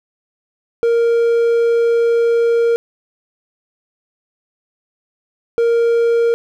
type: tone pair in turn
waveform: triangle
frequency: 466.2 / 466.2 Hz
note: A#4 / A#4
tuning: 0 / 0 cents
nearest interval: unison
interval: 0 cents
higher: neither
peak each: -9 dBFS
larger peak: neither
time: 0.83-2.76 / 5.58-6.34 s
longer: first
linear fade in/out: 0 ms
effects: none